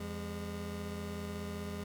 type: tone pair together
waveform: 25% pulse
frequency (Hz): 84.8 / 204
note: E2 / G#3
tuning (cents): +50 / -31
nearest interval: octave + minor third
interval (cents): 1519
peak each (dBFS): -38 / -37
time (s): 0-1.84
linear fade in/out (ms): 5
effects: none